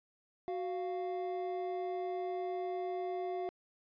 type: tone pair together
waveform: triangle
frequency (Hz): 370 / 698.5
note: F#4 / F5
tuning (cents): 0 / 0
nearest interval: major seventh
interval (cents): 1100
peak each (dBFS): -35 / -37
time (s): 0.48-3.49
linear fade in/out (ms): 0
effects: resampled to 11025 Hz